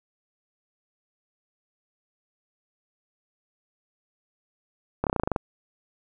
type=slowing click train; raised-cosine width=1 ms; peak=-10 dBFS; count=10; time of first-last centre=5.04-5.362 s; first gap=28 ms; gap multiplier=1.06; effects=none